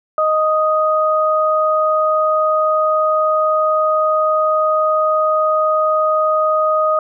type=tone pair together; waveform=sine; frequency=622.3 / 1246 Hz; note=D#5 / D#6; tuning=0 / +2 cents; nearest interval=octave; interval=1202 cents; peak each=-15 dBFS; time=0.18-6.99 s; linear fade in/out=2 ms; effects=none